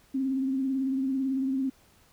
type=tone with vibrato; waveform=sine; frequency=266.3 Hz; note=C4; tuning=31 cents sharp; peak=-25 dBFS; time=0.14-1.7 s; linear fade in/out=10 ms; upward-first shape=triangle; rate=18 Hz; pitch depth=53 cents each way; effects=pink hiss -61 dBFS RMS until 2.12 s